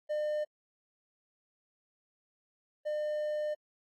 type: tone pair in turn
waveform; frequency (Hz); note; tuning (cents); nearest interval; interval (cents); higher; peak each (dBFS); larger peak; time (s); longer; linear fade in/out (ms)
triangle; 603 / 603; D5 / D5; +46 / +46; unison; 0; neither; -28 / -29; first; 0.09-0.45 / 2.85-3.55; second; 20
effects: AAC 64 kbps